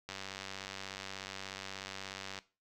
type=click train; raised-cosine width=0.2 ms; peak=-24 dBFS; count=223; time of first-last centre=0.09-2.388 s; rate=96.6 Hz; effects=noise-tail reverb RT60 0.3 s tail -17 dB re dry